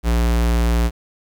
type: tone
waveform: square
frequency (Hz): 58.27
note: A#1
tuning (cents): 0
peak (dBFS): -15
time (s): 0.03-0.91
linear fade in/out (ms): 50
effects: 8-bit